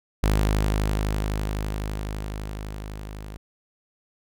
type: tone with level ramp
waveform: sawtooth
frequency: 51.91 Hz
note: G#1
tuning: in tune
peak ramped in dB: -14 to -32 dBFS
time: 0.23-3.37 s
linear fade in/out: 0 ms
effects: none